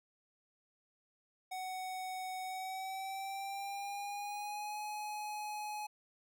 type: tone with pitch glide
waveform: square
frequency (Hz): 746 to 842.2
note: F#5 to G#5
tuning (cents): +14 to +24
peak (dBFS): -40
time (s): 1.51-5.87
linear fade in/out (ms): 10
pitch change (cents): +210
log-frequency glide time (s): 2.43-4.78
effects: none